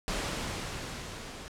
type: noise with level ramp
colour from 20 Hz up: pink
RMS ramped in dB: -32 to -44 dBFS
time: 0.08-1.48 s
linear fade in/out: 0 ms
effects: low-pass 8000 Hz 12 dB/octave